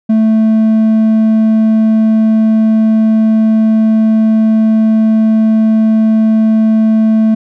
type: tone with hard clipping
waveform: sine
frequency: 220 Hz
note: A3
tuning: in tune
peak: -7 dBFS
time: 0.09-7.35 s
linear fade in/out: 10 ms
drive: 3 dB
effects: none